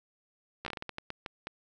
slowing click train, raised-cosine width 0.3 ms, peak -21 dBFS, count 12, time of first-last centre 0.65-1.471 s, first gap 13 ms, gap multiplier 1.32, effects none

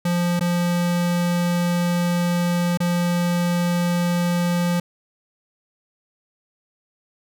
square tone with dropouts, 174.61 Hz, F3, in tune, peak -19 dBFS, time 0.05-4.8 s, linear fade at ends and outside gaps 5 ms, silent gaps 0.395-0.408 / 2.774-2.802 s, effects none

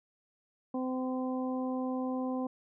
harmonic tone, 256.9 Hz, C4, 32 cents flat, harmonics 1 / 2 / 3 / 4, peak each -32 / -38 / -42 / -44 dBFS, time 0.74-2.47 s, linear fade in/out 5 ms, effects none

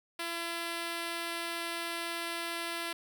5% pulse tone, 337.9 Hz, E4, 43 cents sharp, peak -23 dBFS, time 0.19-2.93 s, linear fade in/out 5 ms, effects none

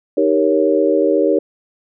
sine chord, Eb dominant seventh, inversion none, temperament equal, 311.1 / 392 / 466.2 / 554.4 Hz, Eb4 / G4 / Bb4 / Db5, 0 / 0 / 0 / 0 cents, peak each -17 dBFS, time 0.17-1.39 s, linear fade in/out 5 ms, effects none

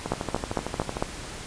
two click trains, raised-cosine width 1 ms, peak -14 / -9 dBFS, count 13 / 5, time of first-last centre 0.06-0.969 / 0.12-1.025 s, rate 13.2 / 4.42 Hz, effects pink hiss -38 dBFS RMS until 1.46 s + resampled to 22050 Hz

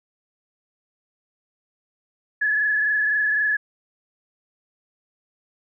sine tone with frequency modulation, 1705 Hz, G#6, 45 cents sharp, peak -18 dBFS, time 2.41-3.57 s, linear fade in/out 10 ms, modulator 23.9 Hz, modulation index 1.6, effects none

